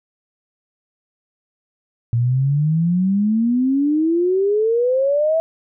sine exponential sweep, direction up, 115.2 to 659.3 Hz, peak -14 dBFS, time 2.13-5.4 s, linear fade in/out 0 ms, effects none

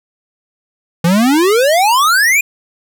square exponential sweep, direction up, 162.4 to 2489 Hz, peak -9 dBFS, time 1.04-2.41 s, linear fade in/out 5 ms, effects none

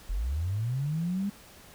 sine linear sweep, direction up, 38.37 to 205.7 Hz, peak -27 dBFS, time 0.09-1.3 s, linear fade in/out 10 ms, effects pink hiss -52 dBFS RMS until 1.74 s

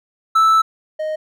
triangle tone pair in turn, 1316 / 621.1 Hz, E6 / D#5, -3 / -3 cents, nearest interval octave + minor second, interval 1300 cents, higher first, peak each -8 / -18 dBFS, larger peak first, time 0.35-0.62 / 0.99-1.16 s, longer first, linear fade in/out 10 ms, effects none

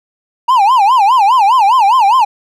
triangle tone with vibrato, 907 Hz, A#5, 48 cents flat, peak -4 dBFS, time 0.48-2.25 s, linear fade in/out 10 ms, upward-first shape sine, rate 4.9 Hz, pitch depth 260 cents each way, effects none

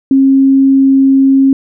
sine tone, 269.9 Hz, C#4, 46 cents flat, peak -4 dBFS, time 0.11-1.53 s, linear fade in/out 2 ms, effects none

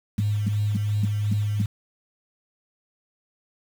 sine tone bursts, 196 Hz, G3, in tune, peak -21 dBFS, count 6, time 0.18-1.618 s, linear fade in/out 5 ms, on 23 ms, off 260 ms
sine tone with tremolo, 104.4 Hz, G#2, 10 cents sharp, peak -20 dBFS, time 0.18-1.66 s, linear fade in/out 5 ms, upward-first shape sine, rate 2.8 Hz, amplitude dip 25%
effects 7-bit

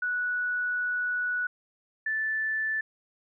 sine tone pair in turn, 1473 / 1756 Hz, F#6 / A6, -8 / -4 cents, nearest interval minor third, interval 304 cents, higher second, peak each -26 dBFS, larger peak neither, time 0.02-1.47 / 2.06-2.81 s, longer first, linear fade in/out 5 ms, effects none

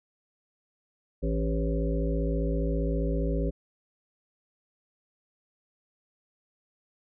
harmonic tone with a mistuned harmonic, 55 Hz, A1, in tune, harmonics 1 / 3 / 5 / 7 / 9 / 10, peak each -27 / -32 / -34 / -35 / -37 / -37 dBFS, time 1.22-3.51 s, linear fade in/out 20 ms, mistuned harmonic 7, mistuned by +52 cents, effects none

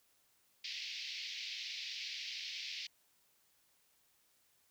white band-pass noise, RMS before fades -44 dBFS, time 0.64-2.87 s, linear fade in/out 5 ms, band 2100 to 5200 Hz, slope 48 dB/octave, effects white hiss -73 dBFS RMS until 4.7 s

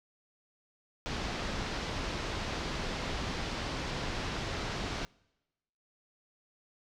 pink low-pass noise, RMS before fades -36 dBFS, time 1.06-5.05 s, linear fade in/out 0 ms, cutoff 5500 Hz, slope 24 dB/octave, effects noise-tail reverb RT60 1.0 s tail -26 dB re dry

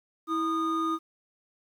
triangle tone pair together, 325.6 / 1229.3 Hz, E4 / D#6, -21 / -21 cents, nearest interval octave + major seventh, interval 2300 cents, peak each -27 / -26 dBFS, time 0.27-0.99 s, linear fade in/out 50 ms, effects 10-bit

